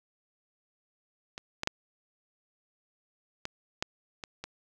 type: clicks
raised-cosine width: 0.2 ms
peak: -22 / -14 / -9 / -17 / -12 / -21 / -21 dBFS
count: 7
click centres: 1.379 / 1.634 / 1.674 / 3.454 / 3.825 / 4.238 / 4.44 s
effects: none